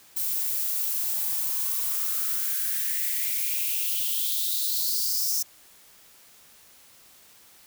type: noise with high-pass filter sweep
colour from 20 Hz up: violet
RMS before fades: -27 dBFS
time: 0.16-5.43 s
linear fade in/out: 10 ms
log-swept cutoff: 500 to 5700 Hz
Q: 5.4
effects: white hiss -54 dBFS RMS until 7.66 s